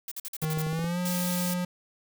blue noise bursts, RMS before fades -36 dBFS, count 7, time 0.08-0.619 s, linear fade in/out 2 ms, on 35 ms, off 49 ms
square tone with pitch glide, 156.6 to 178.85 Hz, D#3 to F3, +11 to +41 cents, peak -28 dBFS, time 0.42-1.65 s, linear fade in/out 5 ms, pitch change +230 cents, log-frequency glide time 0.68-0.99 s
clicks, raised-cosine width 2 ms, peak -25 dBFS, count 6, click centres 0.441 / 0.574 / 0.667 / 0.73 / 0.792 / 0.843 s
white high-pass noise, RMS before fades -34 dBFS, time 1.05-1.54 s, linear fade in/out 5 ms, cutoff 3200 Hz, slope 12 dB/octave
effects none

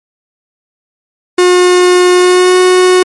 45% pulse tone with pitch glide, 360 to 366.3 Hz, F#4 to F#4, -47 to -17 cents, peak -4 dBFS, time 1.38-3.03 s, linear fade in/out 5 ms, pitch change +30 cents, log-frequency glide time 2.14-2.58 s, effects MP3 48 kbps

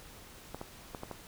clicks, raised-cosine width 1 ms, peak -25 dBFS, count 5, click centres 0.546 / 0.614 / 0.948 / 1.034 / 1.113 s, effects pink hiss -52 dBFS RMS until 1.27 s

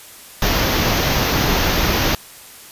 pink band-stop noise, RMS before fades -17 dBFS, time 0.42-2.15 s, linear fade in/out 2 ms, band 6500 to 12000 Hz, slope 96 dB/octave, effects white hiss -40 dBFS RMS until 2.71 s + resampled to 32000 Hz

